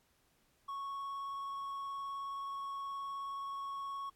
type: tone with vibrato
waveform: triangle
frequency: 1106 Hz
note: C#6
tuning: 4 cents flat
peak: -37 dBFS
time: 0.68-4.1 s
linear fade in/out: 10 ms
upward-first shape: triangle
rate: 19 Hz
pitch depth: 11 cents each way
effects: pink hiss -73 dBFS RMS until 4.15 s + AAC 64 kbps